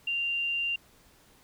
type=tone; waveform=sine; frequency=2781 Hz; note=F7; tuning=8 cents flat; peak=-27 dBFS; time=0.07-0.76 s; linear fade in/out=5 ms; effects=pink hiss -60 dBFS RMS until 1.43 s